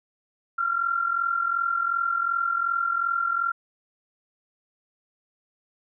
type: tone with amplitude modulation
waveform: sine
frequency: 1377 Hz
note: F6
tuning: 25 cents flat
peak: -19 dBFS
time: 0.58-3.52 s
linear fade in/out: 10 ms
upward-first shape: sine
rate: 42.7 Hz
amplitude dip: 70%
effects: none